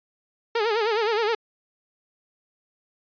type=tone with vibrato; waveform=sawtooth; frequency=440 Hz; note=A4; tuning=in tune; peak=-17 dBFS; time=0.55-1.35 s; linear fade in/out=5 ms; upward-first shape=sine; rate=9.6 Hz; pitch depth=120 cents each way; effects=resampled to 11025 Hz